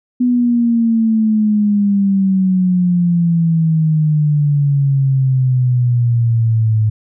sine exponential sweep, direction down, 248.9 to 107.6 Hz, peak -10 dBFS, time 0.2-6.9 s, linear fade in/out 10 ms, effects none

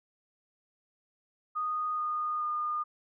sine tone with pitch steps, 1237 / 1227 / 1217.2 Hz, D#6 / D#6 / D#6, -10 / -25 / -38 cents, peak -29 dBFS, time 1.55-2.84 s, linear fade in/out 20 ms, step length 430 ms, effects none

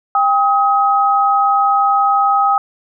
sine tone pair together, 797 / 1266.1 Hz, G5 / D#6, +28 / +30 cents, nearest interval minor sixth, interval 802 cents, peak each -13 dBFS, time 0.15-2.58 s, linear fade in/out 2 ms, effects none

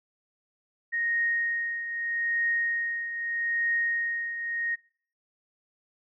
sine tone with tremolo, 1864.7 Hz, A#6, in tune, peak -23 dBFS, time 0.92-4.76 s, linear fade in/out 20 ms, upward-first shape triangle, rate 0.8 Hz, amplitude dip 65%, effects noise-tail reverb RT60 0.5 s tail -22 dB re dry

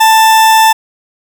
40% pulse tone, 885 Hz, A5, 10 cents sharp, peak -3 dBFS, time 0-0.73 s, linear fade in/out 10 ms, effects none

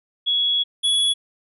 sine / square tone pair in turn, 3356 / 3379 Hz, G#7 / G#7, +17 / +29 cents, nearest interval unison, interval 12 cents, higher second, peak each -17 dBFS, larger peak neither, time 0.26-0.64 / 0.83-1.14 s, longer first, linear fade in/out 20 ms, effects resampled to 32000 Hz

